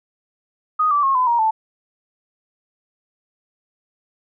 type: tone with pitch steps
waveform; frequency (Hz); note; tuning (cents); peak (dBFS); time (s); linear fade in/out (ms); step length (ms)
sine; 1244.5 / 1161.2 / 1083.4 / 1010.8 / 943.2 / 880; D#6 / D6 / C#6 / B5 / A#5 / A5; 0 / -20 / -40 / +40 / +20 / 0; -14; 0.79-1.51; 10; 120
effects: none